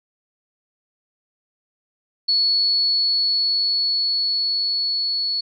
sine tone with level ramp, 4401 Hz, C#8, 13 cents flat, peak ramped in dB -15 to -20 dBFS, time 2.28-5.41 s, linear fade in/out 10 ms, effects none

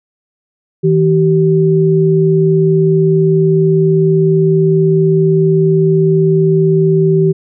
sine tone pair together, 160.22 / 384.6 Hz, E3 / G4, -49 / -33 cents, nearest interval octave + minor third, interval 1516 cents, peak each -10 dBFS, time 0.83-7.33 s, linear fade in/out 20 ms, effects none

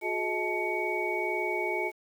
sine tone cluster, 361.8 / 423.7 / 633 / 869 / 2241 Hz, F#4 / G#4 / D#5 / A5 / C#7, -39 / +35 / +30 / -22 / +18 cents, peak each -33 / -35 / -37 / -35 / -32 dBFS, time 0.01-1.92 s, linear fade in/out 50 ms, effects 9-bit

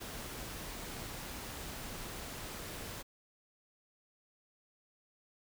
pink noise, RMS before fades -44 dBFS, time 0-3.03 s, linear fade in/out 20 ms, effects none

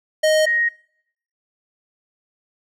square / sine tone pair in turn, 622.3 / 1874.5 Hz, D#5 / A#6, 0 / +9 cents, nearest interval octave + perfect fifth, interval 1909 cents, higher second, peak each -14 / -16 dBFS, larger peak first, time 0.23-0.46 / 0.46-0.69 s, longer neither, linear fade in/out 10 ms, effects noise-tail reverb RT60 0.7 s tail -24 dB re dry + low-pass 10000 Hz 12 dB/octave

